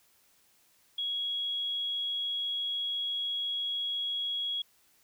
sine tone, 3322 Hz, G#7, in tune, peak -30 dBFS, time 0.98-4.62 s, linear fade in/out 5 ms, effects white hiss -66 dBFS RMS until 5.03 s

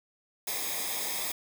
white noise with comb filter, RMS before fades -33 dBFS, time 0.47-1.32 s, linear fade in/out 5 ms, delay 0.69 ms, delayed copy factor -0.75, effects none

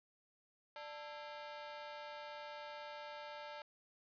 sawtooth ring-modulated tone, 740 Hz, F#5, in tune, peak -40 dBFS, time 0.76-3.62 s, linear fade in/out 2 ms, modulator 149 Hz, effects resampled to 11025 Hz + 11-bit

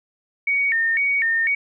sine tone with vibrato, 2022 Hz, B6, 40 cents sharp, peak -17 dBFS, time 0.47-1.55 s, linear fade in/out 5 ms, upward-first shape square, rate 2 Hz, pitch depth 180 cents each way, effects none

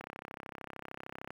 click train, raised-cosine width 0.5 ms, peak -27 dBFS, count 44, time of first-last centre 0.01-1.305 s, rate 33.2 Hz, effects high-pass 100 Hz 12 dB/octave + 9-bit

